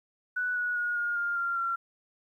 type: tone with pitch steps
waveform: sine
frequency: 1482 / 1462.4 / 1443.1 / 1424.1 / 1405.3 / 1386.8 / 1368.5 Hz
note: F#6 / F#6 / F#6 / F6 / F6 / F6 / F6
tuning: +2 / -21 / -44 / +33 / +10 / -13 / -36 cents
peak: -27 dBFS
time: 0.36-1.76 s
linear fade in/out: 10 ms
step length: 200 ms
effects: 11-bit